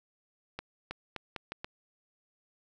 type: accelerating click train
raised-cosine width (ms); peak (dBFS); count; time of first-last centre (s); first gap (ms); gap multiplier
0.3; -21; 6; 0.59-1.645; 320; 0.79
effects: none